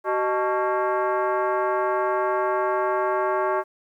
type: tone with frequency modulation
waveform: sine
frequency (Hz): 119.3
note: A#2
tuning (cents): +41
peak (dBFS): -20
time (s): 0.04-3.64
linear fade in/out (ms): 50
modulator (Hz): 498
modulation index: 2.4
effects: 10-bit